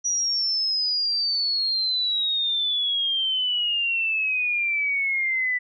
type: exponential sweep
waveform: sine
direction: down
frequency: 5840 to 1975.5 Hz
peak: -21 dBFS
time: 0.04-5.59 s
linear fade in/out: 20 ms
effects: none